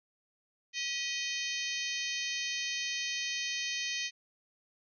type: harmonic tone with a mistuned harmonic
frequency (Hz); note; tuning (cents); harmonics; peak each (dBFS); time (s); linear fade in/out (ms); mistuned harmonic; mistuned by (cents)
622; D#5; -1; 3 / 4 / 5 / 6 / 7 / 8 / 9 / 10; -40 / -38 / -40 / -43 / -41 / -46 / -46 / -42; 0.73-4.11; 50; 3; +63
effects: none